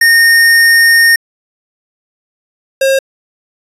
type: tone pair in turn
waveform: square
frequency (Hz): 1839 / 537.7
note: A#6 / C5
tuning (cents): -24 / +47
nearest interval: octave + major sixth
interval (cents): 2129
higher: first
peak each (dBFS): -5 / -8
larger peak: first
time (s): 0.01-1.16 / 2.81-2.99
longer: first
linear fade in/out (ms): 5
effects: resampled to 32000 Hz